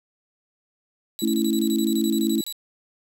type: tone bursts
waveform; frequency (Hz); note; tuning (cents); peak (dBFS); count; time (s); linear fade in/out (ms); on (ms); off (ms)
20% pulse; 3930; B7; -9; -24; 16; 1.19-2.525; 0; 60; 25
type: chord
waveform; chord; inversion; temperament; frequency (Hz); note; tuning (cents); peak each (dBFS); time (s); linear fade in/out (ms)
sine; A major; none; equal; 220 / 277.2 / 329.6; A3 / C#4 / E4; 0 / 0 / 0; -23 / -26 / -23; 1.22-2.41; 5
effects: 8-bit